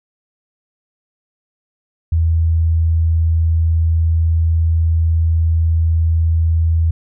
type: tone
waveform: sine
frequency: 81.8 Hz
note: E2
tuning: 13 cents flat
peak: -11 dBFS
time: 2.12-6.91 s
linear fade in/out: 5 ms
effects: none